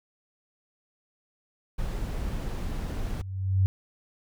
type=noise; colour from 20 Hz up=brown; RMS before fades=-31 dBFS; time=1.78-3.22 s; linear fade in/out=10 ms
type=tone with exponential growth; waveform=sine; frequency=95.3 Hz; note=G2; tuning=48 cents flat; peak=-17 dBFS; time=2.74-3.66 s; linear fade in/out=0 ms; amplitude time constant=200 ms
effects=none